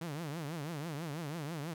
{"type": "tone with vibrato", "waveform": "sawtooth", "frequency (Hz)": 155.56, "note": "D#3", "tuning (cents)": 0, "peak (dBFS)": -34, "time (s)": [0.01, 1.74], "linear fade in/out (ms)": 5, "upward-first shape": "triangle", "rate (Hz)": 6.1, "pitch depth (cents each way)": 230, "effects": []}